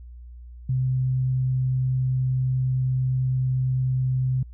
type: tone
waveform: sine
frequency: 129.2 Hz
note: C3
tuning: 21 cents flat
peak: -20 dBFS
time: 0.69-4.43 s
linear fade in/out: 5 ms
effects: added 60 Hz sine -39 dBFS peak until 4.53 s

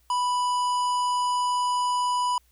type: harmonic tone with a mistuned harmonic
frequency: 987.8 Hz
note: B5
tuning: in tune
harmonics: 1 / 3 / 5 / 7 / 9 / 10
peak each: -22 / -36 / -39 / -42 / -45 / -46 dBFS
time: 0.1-2.38 s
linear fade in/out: 2 ms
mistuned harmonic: 9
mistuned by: +71 cents
effects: added 60 Hz sine -61 dBFS peak until 2.51 s + white hiss -66 dBFS RMS until 2.51 s

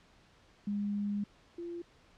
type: tone pair in turn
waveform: sine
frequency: 204.3 / 343.6 Hz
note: G#3 / F4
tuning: -28 / -28 cents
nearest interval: major sixth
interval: 900 cents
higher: second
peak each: -31 / -38 dBFS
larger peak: first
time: 0.67-1.24 / 1.58-1.82 s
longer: first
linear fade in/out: 5 ms
effects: pink hiss -63 dBFS RMS until 2.17 s + low-pass 5000 Hz 12 dB/octave

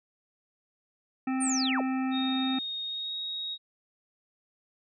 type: harmonic tone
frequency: 261.6 Hz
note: C4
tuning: in tune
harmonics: 1 / 3 / 5 / 7 / 9 / 10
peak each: -27 / -37 / -41 / -44 / -46 / -47 dBFS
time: 1.27-2.59 s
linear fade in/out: 5 ms
type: linear sweep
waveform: sine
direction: down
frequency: 9397 to 191.8 Hz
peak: -28 dBFS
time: 1.4-1.82 s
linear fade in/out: 20 ms
type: tone with pitch glide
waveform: sine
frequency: 3717 to 3773 Hz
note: A#7 to A#7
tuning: -6 to +20 cents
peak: -32 dBFS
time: 2.11-3.58 s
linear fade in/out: 50 ms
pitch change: +26 cents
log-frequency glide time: 2.84-3.16 s
effects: none

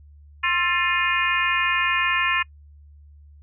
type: harmonic tone with a mistuned harmonic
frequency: 353.2 Hz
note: F4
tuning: 20 cents sharp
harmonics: 3 / 4 / 5 / 6 / 7 / 8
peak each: -25 / -30 / -24 / -28 / -24 / -30 dBFS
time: 0.43-2.43 s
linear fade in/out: 10 ms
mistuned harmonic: 4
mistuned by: -77 cents
effects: noise-tail reverb RT60 0.1 s tail -26 dB re dry + added 73 Hz sine -45 dBFS peak until 3.42 s

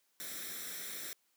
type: noise with comb filter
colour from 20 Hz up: white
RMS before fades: -43 dBFS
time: 0.2-1.13 s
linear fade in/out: 0 ms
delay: 0.53 ms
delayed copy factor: +0.7
effects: white hiss -75 dBFS RMS until 1.36 s + high-pass 200 Hz 12 dB/octave

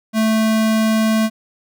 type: tone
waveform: square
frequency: 220 Hz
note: A3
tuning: in tune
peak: -14 dBFS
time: 0.13-1.3 s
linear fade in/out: 50 ms
effects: none

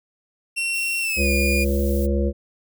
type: tone with pitch glide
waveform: 40% pulse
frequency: 2724 to 2427 Hz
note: F7 to D#7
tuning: -44 to -44 cents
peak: -21 dBFS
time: 0.56-1.65 s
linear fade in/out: 20 ms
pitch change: -200 cents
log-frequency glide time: 1.01-1.3 s
type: noise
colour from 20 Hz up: violet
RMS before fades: -36 dBFS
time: 0.73-2.07 s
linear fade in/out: 20 ms
type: harmonic tone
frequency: 69.5 Hz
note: C#2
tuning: 5 cents sharp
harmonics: 1 / 3 / 5 / 7 / 8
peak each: -20 / -25 / -27 / -28 / -29 dBFS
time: 1.16-2.33 s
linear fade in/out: 50 ms
effects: none

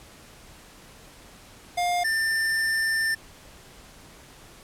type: tone pair in turn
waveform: square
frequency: 707 / 1789.3 Hz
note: F5 / A6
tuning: +21 / +29 cents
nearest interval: octave + major third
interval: 1608 cents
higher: second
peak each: -23 dBFS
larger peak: neither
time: 1.77-2.04 / 2.04-3.15 s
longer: second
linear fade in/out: 10 ms
effects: pink hiss -49 dBFS RMS until 4.63 s + low-pass 12000 Hz 12 dB/octave

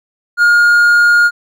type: tone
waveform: triangle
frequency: 1423 Hz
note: F6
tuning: 32 cents sharp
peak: -4 dBFS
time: 0.37-1.31 s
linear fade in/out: 50 ms
effects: none

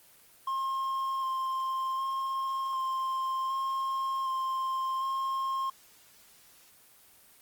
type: tone with vibrato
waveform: triangle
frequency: 1061 Hz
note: C6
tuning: 24 cents sharp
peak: -27 dBFS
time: 0.47-5.7 s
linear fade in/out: 5 ms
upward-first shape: square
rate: 0.66 Hz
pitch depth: 12 cents each way
effects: white hiss -58 dBFS RMS until 7.41 s + Opus 24 kbps

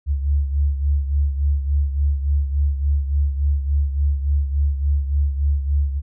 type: beating tone pair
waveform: sine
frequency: 70.6 / 74.1 Hz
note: C#2 / D2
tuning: +32 / +16 cents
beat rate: 3.5 Hz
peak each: -17 / -24 dBFS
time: 0.06-6.02 s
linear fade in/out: 50 ms
effects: none

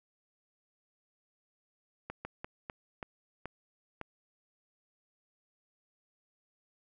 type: slowing click train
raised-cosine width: 0.5 ms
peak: -24 dBFS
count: 7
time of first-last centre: 2.1-4.013 s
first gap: 150 ms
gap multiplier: 1.3
effects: none

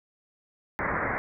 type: low-pass noise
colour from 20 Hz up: white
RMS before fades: -29 dBFS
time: 0.79-1.18 s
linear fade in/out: 0 ms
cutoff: 2100 Hz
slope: 96 dB/octave
effects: none

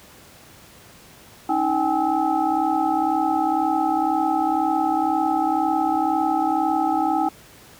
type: tone cluster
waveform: sine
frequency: 279.5 / 317.4 / 772 / 834 / 1296 Hz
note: C#4 / D#4 / G5 / G#5 / E6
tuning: +14 / +35 / -27 / +7 / -30 cents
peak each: -30 / -23 / -22 / -24 / -30 dBFS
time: 1.49-7.29 s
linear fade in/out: 5 ms
effects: pink hiss -47 dBFS RMS until 7.79 s + high-pass 60 Hz 12 dB/octave

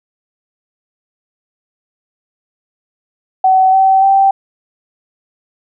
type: tone with pitch steps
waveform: sine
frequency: 756 / 767.9 / 780 Hz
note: F#5 / G5 / G5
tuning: +37 / -36 / -9 cents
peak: -6 dBFS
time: 3.44-4.31 s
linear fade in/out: 5 ms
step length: 290 ms
effects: none

